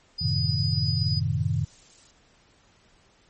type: tone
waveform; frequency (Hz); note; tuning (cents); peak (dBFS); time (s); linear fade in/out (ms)
sine; 4952; D#8; -9; -28; 0.18-1.2; 10
type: chord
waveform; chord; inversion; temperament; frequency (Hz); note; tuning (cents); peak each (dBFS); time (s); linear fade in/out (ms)
sine; F# diminished seventh; none; equal; 92.5 / 110 / 130.81 / 155.56; F#2 / A2 / C3 / Eb3; 0 / 0 / 0 / 0; -28; 0.21-1.65; 10
type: noise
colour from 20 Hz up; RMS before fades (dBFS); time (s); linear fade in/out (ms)
violet; -45; 0.27-2.11; 5
effects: pink hiss -60 dBFS RMS until 3.29 s + MP3 32 kbps